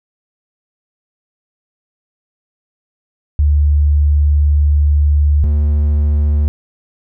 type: tone pair in turn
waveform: sine / triangle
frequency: 73.42 / 73.83 Hz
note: D2 / D2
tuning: 0 / +10 cents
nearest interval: unison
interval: 10 cents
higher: second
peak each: -8 dBFS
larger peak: neither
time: 3.39-5.44 / 5.44-6.48 s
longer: first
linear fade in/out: 0 ms
effects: none